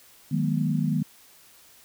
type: chord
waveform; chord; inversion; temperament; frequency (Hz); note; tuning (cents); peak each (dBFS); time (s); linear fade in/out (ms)
sine; G# minor seventh; second; equal with one note detuned; 155.56 / 185 / 207.7 / 241.2; D#3 / F#3 / G#3 / B3; 0 / 0 / 0 / -41; -25 / -30 / -29 / -28; 0.31-1.03; 10
effects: white hiss -54 dBFS RMS until 1.84 s